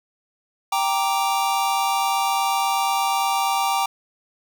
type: chord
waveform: square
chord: G minor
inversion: none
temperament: equal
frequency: 784 / 932.3 / 1174.7 Hz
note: G5 / Bb5 / D6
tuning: 0 / 0 / 0 cents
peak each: -23 / -25 / -26 dBFS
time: 0.72-3.86 s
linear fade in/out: 5 ms
effects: none